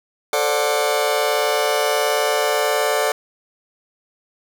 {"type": "chord", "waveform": "sawtooth", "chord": "D dominant seventh", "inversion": "second", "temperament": "just", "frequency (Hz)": [440.5, 528.6, 587.3, 734.2], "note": ["A4", "C5", "D5", "F#5"], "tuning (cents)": [2, 18, 0, -14], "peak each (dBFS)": [-18, -21, -17, -20], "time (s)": [0.33, 3.12], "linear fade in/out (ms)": 2, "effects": []}